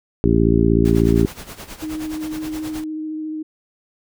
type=harmonic tone; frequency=56.5 Hz; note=A1; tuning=47 cents sharp; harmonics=1 / 2 / 3 / 4 / 5 / 6 / 7; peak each=-20 / -20 / -20 / -20 / -20 / -20 / -20 dBFS; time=0.24-1.26 s; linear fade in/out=0 ms
type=noise with tremolo; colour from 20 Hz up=pink; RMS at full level=-33 dBFS; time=0.85-2.84 s; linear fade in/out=2 ms; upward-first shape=sine; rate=9.5 Hz; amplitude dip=75%
type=tone with vibrato; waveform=sine; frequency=311.1 Hz; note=D#4; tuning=in tune; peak=-24 dBFS; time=1.82-3.43 s; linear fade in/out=10 ms; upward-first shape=sine; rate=14 Hz; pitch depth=13 cents each way
effects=none